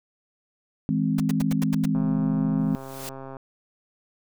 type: chord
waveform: sine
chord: E augmented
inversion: none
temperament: equal with one note detuned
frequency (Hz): 160.96 / 207.7 / 261.6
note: E3 / G#3 / B#3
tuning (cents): -41 / 0 / 0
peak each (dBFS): -25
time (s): 0.89-2.75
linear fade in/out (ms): 0
type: noise bursts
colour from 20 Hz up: pink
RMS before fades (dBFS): -33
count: 7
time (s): 1.18-1.857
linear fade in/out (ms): 5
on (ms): 23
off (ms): 86
type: click train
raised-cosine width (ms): 1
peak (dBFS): -25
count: 191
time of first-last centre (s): 1.95-3.368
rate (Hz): 134
type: noise with exponential growth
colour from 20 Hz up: white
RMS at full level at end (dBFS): -34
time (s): 2.58-3.09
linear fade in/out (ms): 0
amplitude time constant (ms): 110
effects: none